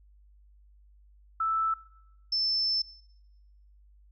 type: tone pair in turn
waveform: sine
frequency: 1318.5 / 5291 Hz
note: E6 / E8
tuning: 0 / +6 cents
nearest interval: 2 octaves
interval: 2406 cents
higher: second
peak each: -25 dBFS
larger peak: neither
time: 1.4-1.74 / 2.32-2.82 s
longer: second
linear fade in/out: 5 ms
effects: noise-tail reverb RT60 1.0 s tail -22 dB re dry + added 50 Hz sine -55 dBFS peak until 4.11 s